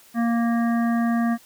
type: harmonic tone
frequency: 233.1 Hz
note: A#3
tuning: in tune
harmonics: 1 / 3 / 5 / 7 / 8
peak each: -19 / -29 / -33 / -36 / -37 dBFS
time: 0.14-1.38 s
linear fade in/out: 50 ms
effects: white hiss -52 dBFS RMS until 1.45 s